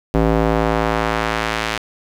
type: tone with band-pass filter sweep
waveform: square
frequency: 55 Hz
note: A1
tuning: in tune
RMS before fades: -18 dBFS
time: 0.14-1.78 s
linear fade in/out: 5 ms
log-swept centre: 400 to 2600 Hz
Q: 0.72
effects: 7-bit